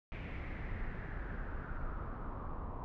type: noise with low-pass filter sweep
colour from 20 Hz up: brown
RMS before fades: -41 dBFS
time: 0.12-2.84 s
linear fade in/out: 0 ms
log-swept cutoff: 2400 to 1000 Hz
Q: 4.1
effects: none